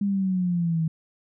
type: exponential sweep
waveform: sine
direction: down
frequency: 203.6 to 158.7 Hz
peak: -21 dBFS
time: 0.01-0.88 s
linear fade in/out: 5 ms
effects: none